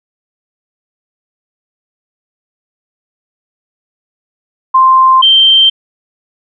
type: tone pair in turn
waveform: sine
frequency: 1046.5 / 3136 Hz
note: C6 / G7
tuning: 0 / 0 cents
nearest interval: octave + perfect fifth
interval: 1900 cents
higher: second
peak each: -3 dBFS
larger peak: neither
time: 4.74-5.22 / 5.22-5.7 s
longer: neither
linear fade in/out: 10 ms
effects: none